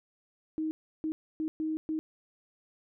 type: tone bursts at uneven times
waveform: sine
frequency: 314.2 Hz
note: D#4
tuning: 17 cents sharp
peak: -29 dBFS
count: 5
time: 0.58-0.71 / 1.04-1.12 / 1.4-1.48 / 1.6-1.77 / 1.89-1.99 s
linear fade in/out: 0 ms
effects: none